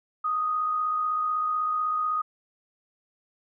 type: tone with amplitude modulation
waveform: sine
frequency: 1244.5 Hz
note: D#6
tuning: in tune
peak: -22 dBFS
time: 0.24-2.22 s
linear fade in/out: 10 ms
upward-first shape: sine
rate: 56 Hz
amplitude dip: 35%
effects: none

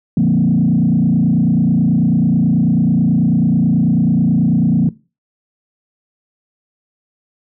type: tone with frequency modulation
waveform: sine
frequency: 197 Hz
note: G3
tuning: 9 cents sharp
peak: -9 dBFS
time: 0.17-4.89 s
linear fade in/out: 2 ms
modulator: 29.2 Hz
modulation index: 2
effects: noise-tail reverb RT60 0.3 s tail -20 dB re dry + tanh soft clip ceiling -5 dBFS

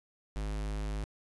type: tone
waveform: square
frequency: 51.8 Hz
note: G#1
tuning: 4 cents flat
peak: -34 dBFS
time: 0.36-1.04 s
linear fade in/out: 0 ms
effects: resampled to 24000 Hz + 10-bit

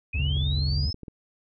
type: linear sweep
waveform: sine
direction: up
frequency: 2467 to 5274 Hz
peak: -31 dBFS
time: 0.13-0.93 s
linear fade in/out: 5 ms
type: tone with vibrato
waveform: triangle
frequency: 73.42 Hz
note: D2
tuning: in tune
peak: -22 dBFS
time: 0.14-0.91 s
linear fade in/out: 10 ms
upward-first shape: square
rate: 19 Hz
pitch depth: 250 cents each way
type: tone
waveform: sine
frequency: 138.59 Hz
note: C#3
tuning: in tune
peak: -27 dBFS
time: 0.19-0.86 s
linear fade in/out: 5 ms
type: clicks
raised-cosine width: 3 ms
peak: -26 dBFS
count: 5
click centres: 0.368 / 0.586 / 0.944 / 1.033 / 1.082 s
effects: none

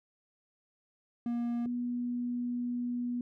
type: tone pair in turn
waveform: triangle / sine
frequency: 237.5 / 243.3 Hz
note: A#3 / B3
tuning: +33 / -26 cents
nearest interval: unison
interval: 41 cents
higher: second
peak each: -28 / -31 dBFS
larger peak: first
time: 1.26-1.66 / 1.66-3.21 s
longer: second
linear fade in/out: 2 ms
effects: none

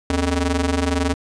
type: ring-modulated tone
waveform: sawtooth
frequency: 174.61 Hz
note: F3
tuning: in tune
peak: -11 dBFS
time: 0.1-1.14 s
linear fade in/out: 2 ms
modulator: 98.2 Hz
effects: resampled to 22050 Hz

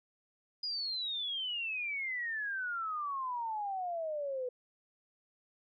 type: exponential sweep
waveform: sine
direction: down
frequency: 4963 to 491.8 Hz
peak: -34 dBFS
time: 0.63-4.49 s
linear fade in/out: 5 ms
effects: none

